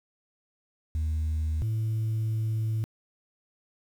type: tone pair in turn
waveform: sine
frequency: 78.3 / 110.42 Hz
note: D#2 / A2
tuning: +11 / +7 cents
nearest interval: tritone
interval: 596 cents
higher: second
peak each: -23 dBFS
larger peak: neither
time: 0.95-1.62 / 1.62-2.84 s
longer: second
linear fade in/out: 0 ms
effects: tanh soft clip ceiling -24 dBFS + 9-bit